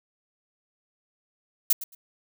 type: noise with echo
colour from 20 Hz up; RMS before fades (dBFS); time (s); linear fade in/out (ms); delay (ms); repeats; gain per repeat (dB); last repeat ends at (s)
violet; -19; 1.7-1.73; 5; 110; 2; -15; 1.95
effects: none